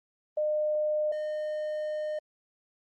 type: tone pair in turn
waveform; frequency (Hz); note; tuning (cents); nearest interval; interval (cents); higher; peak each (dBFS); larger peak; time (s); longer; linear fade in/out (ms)
sine / triangle; 607 / 610.3; D#5 / D#5; -43 / -34; unison; 9; second; -25 / -28; first; 0.37-1.12 / 1.12-2.19; second; 5
effects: Opus 24 kbps